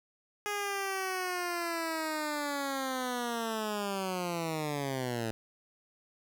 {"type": "linear sweep", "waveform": "10% pulse", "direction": "down", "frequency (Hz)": [415.3, 110], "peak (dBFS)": -24, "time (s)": [0.46, 5.31], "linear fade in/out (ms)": 0, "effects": []}